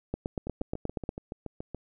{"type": "two click trains", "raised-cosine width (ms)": 2, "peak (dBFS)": [-23, -17], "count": [10, 9], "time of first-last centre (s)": [[0.47, 1.747], [0.14, 1.091]], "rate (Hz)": [7.05, 8.41], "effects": []}